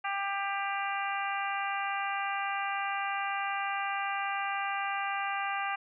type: harmonic tone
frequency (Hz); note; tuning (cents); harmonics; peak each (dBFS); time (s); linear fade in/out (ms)
396.6; G4; +20; 2 / 3 / 4 / 5 / 6 / 7; -34 / -36 / -38 / -40 / -40 / -41; 0.04-5.76; 10
effects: none